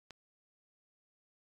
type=click; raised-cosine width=0.2 ms; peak=-30 dBFS; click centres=0.107 s; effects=AAC 48 kbps